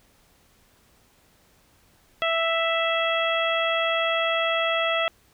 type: harmonic tone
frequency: 660 Hz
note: E5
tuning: 2 cents sharp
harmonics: 1 / 2 / 3 / 4 / 5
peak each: -25 / -27 / -29 / -29 / -29 dBFS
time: 2.22-5.08 s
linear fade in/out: 0 ms
effects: pink hiss -60 dBFS RMS until 5.33 s